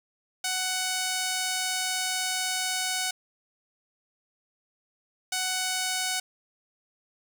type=tone pair in turn; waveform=5% pulse; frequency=744 / 744 Hz; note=F#5 / F#5; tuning=+9 / +9 cents; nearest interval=unison; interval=0 cents; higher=neither; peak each=-15 dBFS; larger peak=neither; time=0.44-3.11 / 5.32-6.2 s; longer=first; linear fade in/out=5 ms; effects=none